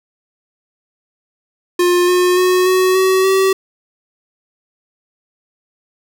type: tone with pitch steps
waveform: square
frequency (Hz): 354.6 / 360.2 / 365.8 / 371.6 / 377.4 / 383.4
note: F4 / F#4 / F#4 / F#4 / F#4 / G4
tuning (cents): +26 / -46 / -20 / +7 / +34 / -38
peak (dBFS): -11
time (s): 1.79-3.53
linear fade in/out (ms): 5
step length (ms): 290
effects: none